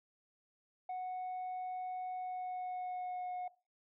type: tone with pitch glide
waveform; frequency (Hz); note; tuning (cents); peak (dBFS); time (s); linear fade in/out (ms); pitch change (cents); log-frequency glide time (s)
sine; 737 to 726; F#5 to F#5; -7 to -33; -35; 0.89-3.48; 5; -26; 2.14-3.34
effects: noise-tail reverb RT60 0.3 s tail -20 dB re dry + tanh soft clip ceiling -37 dBFS